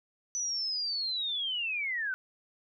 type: linear sweep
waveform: sine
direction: down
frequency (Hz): 6000 to 1473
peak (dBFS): -30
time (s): 0.35-2.14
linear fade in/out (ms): 0
effects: none